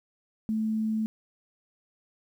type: tone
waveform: sine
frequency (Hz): 218.8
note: A3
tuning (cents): -9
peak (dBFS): -25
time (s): 0.49-1.06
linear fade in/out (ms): 0
effects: 10-bit